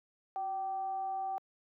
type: tone with frequency modulation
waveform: sine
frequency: 771 Hz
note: G5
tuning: 29 cents flat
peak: -33 dBFS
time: 0.36-1.38 s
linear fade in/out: 0 ms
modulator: 405 Hz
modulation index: 0.26
effects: high-pass 400 Hz 12 dB/octave